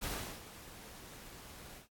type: noise with ADSR envelope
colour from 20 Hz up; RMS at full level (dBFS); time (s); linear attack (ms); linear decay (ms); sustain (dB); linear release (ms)
pink; -38; 0.01-1.88; 27; 360; -14; 110
effects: AAC 64 kbps